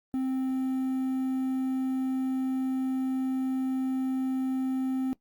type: tone with quantisation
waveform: triangle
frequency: 261.8 Hz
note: C4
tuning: 1 cent sharp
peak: -24 dBFS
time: 0.14-5.13 s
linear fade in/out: 0 ms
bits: 9
effects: noise-tail reverb RT60 0.1 s tail -18 dB re dry + Opus 32 kbps